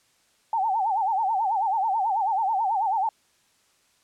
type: tone with vibrato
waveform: sine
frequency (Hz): 830.6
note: G#5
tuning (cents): 0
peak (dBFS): -21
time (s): 0.53-3.09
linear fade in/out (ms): 2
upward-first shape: sine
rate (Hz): 9.2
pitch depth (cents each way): 180
effects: white hiss -64 dBFS RMS until 4.03 s + low-pass 9000 Hz 12 dB/octave